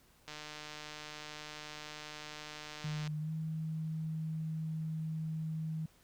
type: click train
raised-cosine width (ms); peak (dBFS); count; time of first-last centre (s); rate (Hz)
0.2; -28; 423; 0.28-3.075; 151
type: tone with pitch glide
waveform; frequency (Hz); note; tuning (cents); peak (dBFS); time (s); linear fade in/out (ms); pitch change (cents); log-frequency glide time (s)
sine; 152.3 to 158.49; D#3 to D#3; -37 to +32; -35; 2.84-5.86; 5; +69; 3.19-3.31
effects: pink hiss -66 dBFS RMS until 6.03 s